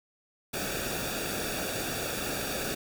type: noise with comb filter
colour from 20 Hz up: pink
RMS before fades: -33 dBFS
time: 0.53-2.75 s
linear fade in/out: 10 ms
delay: 0.97 ms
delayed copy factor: -0.7
effects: none